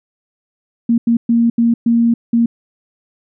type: tone bursts at uneven times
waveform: sine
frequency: 233.1 Hz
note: A#3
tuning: in tune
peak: -9 dBFS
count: 6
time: 0.89-0.98 / 1.07-1.17 / 1.29-1.5 / 1.58-1.74 / 1.86-2.14 / 2.33-2.46 s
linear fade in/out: 5 ms
effects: none